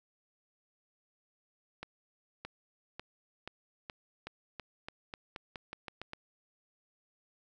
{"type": "accelerating click train", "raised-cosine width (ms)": 0.3, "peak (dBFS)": -25, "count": 15, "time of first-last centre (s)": [1.83, 6.134], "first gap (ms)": 620, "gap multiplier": 0.88, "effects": []}